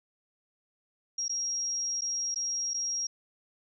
sine tone with dropouts, 5620 Hz, F8, 10 cents sharp, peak -29 dBFS, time 1.18-3.07 s, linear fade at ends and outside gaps 5 ms, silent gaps 1.282-1.294 / 2.01-2.018 / 2.345-2.358 / 2.736-2.742 s, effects none

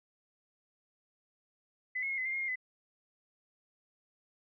sine tone with pitch steps, 2013 / 2172 / 2155 / 2031 / 2106 / 2141 / 2128 / 2016 Hz, B6 / C#7 / C#7 / B6 / C7 / C7 / C7 / B6, +33 / -36 / -49 / +48 / +11 / +39 / +29 / +35 cents, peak -32 dBFS, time 1.95-2.558 s, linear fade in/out 10 ms, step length 76 ms, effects none

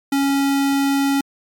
square tone, 277.2 Hz, C#4, in tune, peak -16 dBFS, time 0.12-1.21 s, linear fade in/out 5 ms, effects MP3 96 kbps

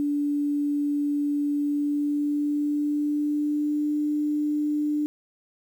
sine tone with pitch glide, 290 to 297.8 Hz, D4 to D4, -22 to +24 cents, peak -22 dBFS, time 0-5.06 s, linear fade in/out 0 ms, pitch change +46 cents, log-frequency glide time 1.57-3.96 s, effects 9-bit

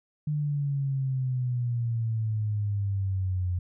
sine exponential sweep, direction down, 151 to 88.8 Hz, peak -25 dBFS, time 0.27-3.59 s, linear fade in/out 5 ms, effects none

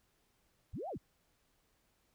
sine linear two-way sweep, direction up then down, 35.47 to 812 to 35.47 Hz, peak -39 dBFS, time 0.73-0.98 s, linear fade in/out 10 ms, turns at 0.89 s, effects pink hiss -75 dBFS RMS until 2.14 s

